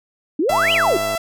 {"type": "exponential two-way sweep", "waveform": "sine", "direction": "up then down", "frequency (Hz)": [277.2, 3176, 325.7], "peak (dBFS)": -15, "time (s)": [0.39, 0.97], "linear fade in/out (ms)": 5, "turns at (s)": 0.73}
{"type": "tone with vibrato", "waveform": "sawtooth", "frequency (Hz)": 666, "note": "E5", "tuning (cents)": 18, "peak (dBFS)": -16, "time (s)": [0.49, 1.18], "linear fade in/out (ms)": 5, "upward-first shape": "sine", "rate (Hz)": 15, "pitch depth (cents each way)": 11}
{"type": "click train", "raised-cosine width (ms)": 1, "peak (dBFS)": -16, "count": 68, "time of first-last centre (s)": [0.5, 1.15], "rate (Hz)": 103}
{"effects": []}